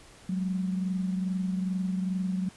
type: tone pair together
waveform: sine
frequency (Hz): 185 / 207.4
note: F#3 / G#3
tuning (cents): 0 / -2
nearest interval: major second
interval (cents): 198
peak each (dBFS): -27 / -37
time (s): 0.29-2.49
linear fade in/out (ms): 5
effects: pink hiss -53 dBFS RMS until 2.56 s + resampled to 24000 Hz